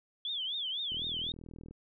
sine tone with vibrato, 3322 Hz, G#7, in tune, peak -33 dBFS, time 0.25-1.32 s, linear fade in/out 2 ms, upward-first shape triangle, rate 4 Hz, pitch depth 210 cents each way
click train, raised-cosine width 3 ms, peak -35 dBFS, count 33, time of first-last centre 0.92-1.71 s, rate 40.5 Hz
effects none

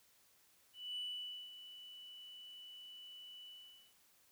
sine tone with ADSR envelope, 2969 Hz, F#7, 5 cents sharp, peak -38 dBFS, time 0.73-3.95 s, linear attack 240 ms, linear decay 530 ms, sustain -13 dB, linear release 470 ms, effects tanh soft clip ceiling -37 dBFS + white hiss -70 dBFS RMS until 4.31 s

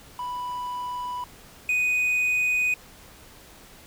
triangle tone pair in turn, 987.8 / 2489 Hz, B5 / D#7, 0 / 0 cents, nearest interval octave + major third, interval 1600 cents, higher second, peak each -27 / -19 dBFS, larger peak second, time 0.19-1.24 / 1.69-2.74 s, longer neither, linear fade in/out 2 ms, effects pink hiss -49 dBFS RMS until 3.86 s

